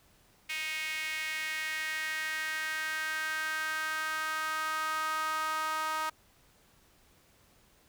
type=tone with high-pass filter sweep; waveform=sawtooth; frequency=313.3 Hz; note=D#4; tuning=12 cents sharp; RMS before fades=-34 dBFS; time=0.49-6.1 s; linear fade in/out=10 ms; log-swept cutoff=2300 to 1100 Hz; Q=4.3; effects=pink hiss -64 dBFS RMS until 7.88 s